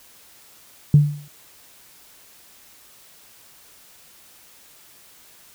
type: tone with exponential decay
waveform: sine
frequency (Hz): 146.8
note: D3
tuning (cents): 0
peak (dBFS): -5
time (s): 0.94-1.28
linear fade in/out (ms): 2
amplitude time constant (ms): 73
effects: tanh soft clip ceiling -2 dBFS + white hiss -50 dBFS RMS until 5.54 s